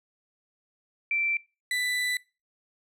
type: tone pair in turn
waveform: sine / 35% pulse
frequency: 2342 / 1986.5 Hz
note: D7 / B6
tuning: -5 / +10 cents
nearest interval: minor third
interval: 285 cents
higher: first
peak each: -24 dBFS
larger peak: neither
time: 1.11-1.37 / 1.71-2.17 s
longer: second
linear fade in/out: 2 ms
effects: noise-tail reverb RT60 0.3 s tail -23 dB re dry + low-pass 12000 Hz 12 dB/octave